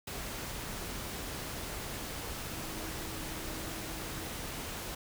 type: tone in noise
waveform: sine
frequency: 320 Hz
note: D#4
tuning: 49 cents sharp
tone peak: -47 dBFS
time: 2.53-4.28 s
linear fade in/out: 5 ms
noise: pink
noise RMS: -40 dBFS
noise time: 0.07-4.95 s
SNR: -10 dB
effects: none